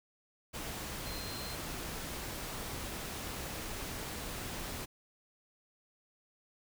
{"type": "tone in noise", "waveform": "sine", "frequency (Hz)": 4153, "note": "C8", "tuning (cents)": -14, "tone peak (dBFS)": -46, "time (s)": [1.05, 1.56], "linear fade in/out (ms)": 20, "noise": "pink", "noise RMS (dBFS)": -41, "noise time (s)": [0.53, 4.86], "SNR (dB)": -8, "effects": []}